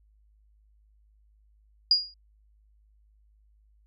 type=tone with exponential decay; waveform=sine; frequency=4858 Hz; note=D#8; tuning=42 cents flat; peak=-14 dBFS; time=1.91-2.14 s; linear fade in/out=2 ms; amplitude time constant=50 ms; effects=added 52 Hz sine -59 dBFS peak until 3.86 s